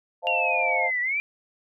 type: chord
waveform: sine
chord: F dominant seventh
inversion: second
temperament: equal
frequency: 523.3 / 622.3 / 698.5 / 880 Hz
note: C5 / Eb5 / F5 / A5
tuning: 0 / 0 / 0 / 0 cents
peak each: -30 / -31 / -27 / -30 dBFS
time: 0.22-0.91 s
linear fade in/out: 50 ms
type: linear two-way sweep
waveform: sine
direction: down then up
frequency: 2794 to 1928 to 2398 Hz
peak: -23 dBFS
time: 0.27-1.2 s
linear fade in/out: 0 ms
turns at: 1.01 s
effects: none